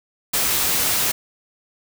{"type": "noise", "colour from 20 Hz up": "white", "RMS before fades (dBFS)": -20, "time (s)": [0.33, 1.12], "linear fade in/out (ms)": 10, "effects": []}